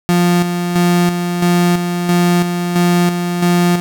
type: tone with tremolo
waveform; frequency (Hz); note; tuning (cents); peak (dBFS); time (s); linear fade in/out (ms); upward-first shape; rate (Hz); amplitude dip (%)
35% pulse; 175.4; F3; +8; -8; 0.09-3.8; 0; square; 1.5; 50
effects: none